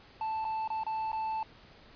triangle tone with dropouts, 880 Hz, A5, in tune, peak -29 dBFS, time 0.21-1.43 s, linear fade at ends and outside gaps 2 ms, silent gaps 0.445-0.45 / 0.677-0.702 / 0.835-0.865 / 1.118-1.129 s, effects pink hiss -56 dBFS RMS until 1.95 s + resampled to 11025 Hz

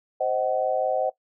sine chord, C diminished, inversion none, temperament just, 523.3 / 627.9 / 753.5 Hz, C5 / Eb5 / Gb5, 0 / +16 / +31 cents, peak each -26 dBFS, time 0.2-1.1 s, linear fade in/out 10 ms, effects noise-tail reverb RT60 0.1 s tail -18 dB re dry

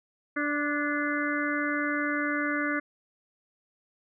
harmonic tone with a mistuned harmonic, 293.5 Hz, D4, 1 cent flat, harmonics 1 / 2 / 4 / 5 / 6 / 7, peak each -30 / -36 / -35 / -32 / -34 / -35 dBFS, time 0.36-2.8 s, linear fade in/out 10 ms, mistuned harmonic 6, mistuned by -31 cents, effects none

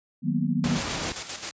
sine chord, B major seventh, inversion first, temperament equal, 155.56 / 185 / 233.1 / 246.9 Hz, D#3 / F#3 / A#3 / B3, 0 / 0 / 0 / 0 cents, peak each -28 dBFS, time 0.22-0.81 s, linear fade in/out 50 ms
pink noise, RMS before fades -30 dBFS, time 0.64-1.12 s, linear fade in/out 0 ms
white noise with tremolo, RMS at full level -31 dBFS, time 0.76-1.51 s, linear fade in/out 0 ms, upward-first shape square, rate 7.5 Hz, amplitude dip 55%
effects high-pass 60 Hz 12 dB/octave + resampled to 16000 Hz

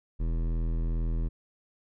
sine tone with hard clipping, 41.15 Hz, E1, 2 cents flat, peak -28 dBFS, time 0.19-1.29 s, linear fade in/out 20 ms, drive 15 dB, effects none

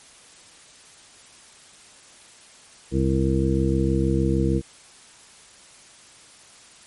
harmonic tone, 66.5 Hz, C2, 29 cents sharp, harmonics 1 / 2 / 3 / 4 / 5 / 7, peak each -24 / -24 / -25 / -30 / -24 / -28 dBFS, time 2.91-4.62 s, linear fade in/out 50 ms, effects white hiss -49 dBFS RMS until 6.86 s + MP3 48 kbps

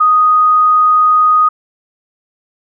sine tone, 1244.5 Hz, D#6, in tune, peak -6 dBFS, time 0-1.49 s, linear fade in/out 10 ms, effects none

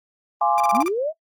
sine chord, D half-diminished seventh, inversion first, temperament equal with one note detuned, 692 / 830.6 / 1046.5 / 1174.7 Hz, F5 / Ab5 / C6 / D6, -16 / 0 / 0 / 0 cents, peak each -23 / -19 / -24 / -24 dBFS, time 0.41-0.83 s, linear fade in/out 5 ms
30% pulse tone bursts, 1186 Hz, D6, 17 cents sharp, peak -22 dBFS, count 6, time 0.58-0.881 s, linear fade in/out 0 ms, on 21 ms, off 35 ms
sine linear sweep, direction up, 183.2 to 659.3 Hz, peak -20 dBFS, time 0.72-1.13 s, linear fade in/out 50 ms
effects noise-tail reverb RT60 0.1 s tail -20 dB re dry + Opus 32 kbps

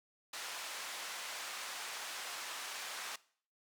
pink band-pass noise, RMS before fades -44 dBFS, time 0.33-3.16 s, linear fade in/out 5 ms, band 990 to 9100 Hz, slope 12 dB/octave, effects noise-tail reverb RT60 0.5 s tail -20 dB re dry

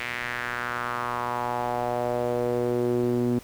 sawtooth tone with band-pass filter sweep, 121.5 Hz, B2, 28 cents flat, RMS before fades -27 dBFS, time 0-3.39 s, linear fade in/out 5 ms, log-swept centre 2200 to 280 Hz, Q 2.9, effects pink hiss -48 dBFS RMS until 3.43 s

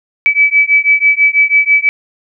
sine beating tone pair, 2293 / 2299.1 Hz, D7 / D7, -42 / -37 cents, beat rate 6.1 Hz, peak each -10 dBFS, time 0.26-1.89 s, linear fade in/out 0 ms, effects none

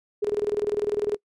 sine tone with tremolo, 415.3 Hz, G#4, in tune, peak -20 dBFS, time 0.22-1.17 s, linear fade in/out 10 ms, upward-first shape square, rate 20 Hz, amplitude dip 80%, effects noise-tail reverb RT60 0.1 s tail -25 dB re dry + resampled to 24000 Hz

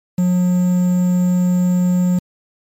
triangle tone with quantisation, 179.7 Hz, F3, 50 cents sharp, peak -10 dBFS, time 0.18-2.19 s, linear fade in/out 5 ms, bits 6, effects MP3 64 kbps

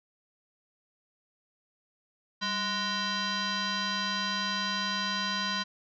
sine tone with frequency modulation, 1474 Hz, F#6, 7 cents flat, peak -28 dBFS, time 2.41-5.64 s, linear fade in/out 20 ms, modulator 835 Hz, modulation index 4.1, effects none

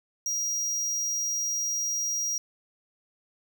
square tone, 5720 Hz, F8, 41 cents sharp, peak -27 dBFS, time 0.26-2.38 s, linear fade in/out 2 ms, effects none

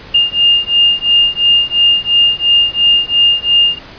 sine beating tone pair, 2818 / 2820.9 Hz, F7 / F7, +15 / +17 cents, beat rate 2.9 Hz, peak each -11 dBFS, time 0.14-3.79 s, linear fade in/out 10 ms, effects pink hiss -34 dBFS RMS until 3.98 s + resampled to 11025 Hz

